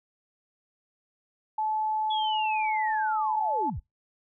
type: tone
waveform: sine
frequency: 865 Hz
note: A5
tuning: 30 cents flat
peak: -25 dBFS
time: 1.58-3.7 s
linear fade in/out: 5 ms
type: linear sweep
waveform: sine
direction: down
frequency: 3413 to 33.03 Hz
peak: -31 dBFS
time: 2.1-3.8 s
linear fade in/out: 10 ms
effects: noise-tail reverb RT60 0.2 s tail -26 dB re dry